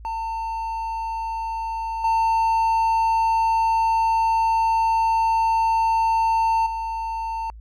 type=tone with level steps; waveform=triangle; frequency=900 Hz; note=A5; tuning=39 cents sharp; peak=-23 / -15 / -23 dBFS; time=0.05-7.5 s; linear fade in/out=0 ms; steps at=2.04 / 6.66 s; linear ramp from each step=5 ms; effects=added 55 Hz sine -38 dBFS peak until 7.6 s